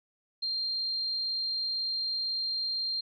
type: tone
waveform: sine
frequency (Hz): 4186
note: C8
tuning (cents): 0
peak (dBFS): -29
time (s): 0.42-3.01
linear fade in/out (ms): 10
effects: none